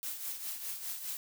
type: noise with tremolo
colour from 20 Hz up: blue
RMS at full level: -37 dBFS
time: 0.03-1.17 s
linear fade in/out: 0 ms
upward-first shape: triangle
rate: 4.9 Hz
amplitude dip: 65%
effects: none